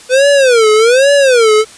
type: tone with vibrato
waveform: square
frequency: 493.9 Hz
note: B4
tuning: in tune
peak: -6 dBFS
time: 0.09-1.65 s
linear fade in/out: 50 ms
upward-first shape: sine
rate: 1.2 Hz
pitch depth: 250 cents each way
effects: white hiss -36 dBFS RMS until 1.77 s + resampled to 22050 Hz